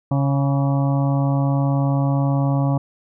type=harmonic tone with a mistuned harmonic; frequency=138.59 Hz; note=C#3; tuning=in tune; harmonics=1 / 2 / 4 / 5 / 6 / 7 / 8; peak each=-17 / -23 / -29 / -31 / -33 / -34 / -35 dBFS; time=0.11-2.78 s; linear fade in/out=5 ms; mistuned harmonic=8; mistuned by=+40 cents; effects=none